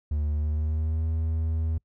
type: tone with pitch glide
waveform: triangle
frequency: 74.9 to 80.28 Hz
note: D2 to E2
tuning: +35 to -45 cents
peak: -22 dBFS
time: 0.11-1.78 s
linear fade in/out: 5 ms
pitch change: +120 cents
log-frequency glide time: 0.33-1.06 s
effects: noise-tail reverb RT60 0.1 s tail -26 dB re dry